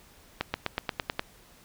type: accelerating click train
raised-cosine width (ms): 0.3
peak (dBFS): -11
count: 8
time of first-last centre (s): 0.41-1.194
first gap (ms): 130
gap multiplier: 0.95
effects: pink hiss -56 dBFS RMS until 1.64 s